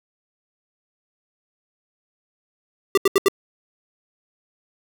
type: tone bursts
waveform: square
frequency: 392 Hz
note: G4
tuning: in tune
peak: -13 dBFS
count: 4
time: 2.95-3.284 s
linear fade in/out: 2 ms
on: 25 ms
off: 78 ms
effects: none